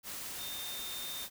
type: tone in noise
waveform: sine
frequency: 3639 Hz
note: A#7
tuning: 42 cents flat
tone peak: -42 dBFS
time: 0.37-1.28 s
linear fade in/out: 50 ms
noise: white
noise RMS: -42 dBFS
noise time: 0.03-1.3 s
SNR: -3 dB
effects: none